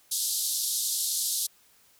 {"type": "band-pass noise", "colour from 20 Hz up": "white", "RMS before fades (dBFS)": -29, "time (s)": [0.11, 1.47], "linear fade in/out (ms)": 10, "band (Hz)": [3600, 13000], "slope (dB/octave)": 48, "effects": ["white hiss -61 dBFS RMS until 1.99 s"]}